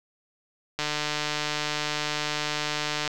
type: click train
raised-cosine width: 0.2 ms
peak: -10 dBFS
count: 344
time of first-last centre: 0.79-3.077 s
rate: 150 Hz
effects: none